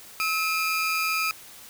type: tone pair together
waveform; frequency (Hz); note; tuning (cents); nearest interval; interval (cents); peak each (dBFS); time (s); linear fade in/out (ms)
30% pulse; 1291 / 2414; E6 / D7; -37 / +47; major seventh; 1084; -24; 0.2-1.31; 0
effects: white hiss -46 dBFS RMS until 1.69 s